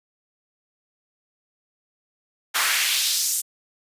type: noise with high-pass filter sweep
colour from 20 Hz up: pink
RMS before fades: -22 dBFS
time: 2.54-3.42 s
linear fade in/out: 20 ms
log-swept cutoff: 1200 to 8200 Hz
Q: 1.6
effects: resampled to 32000 Hz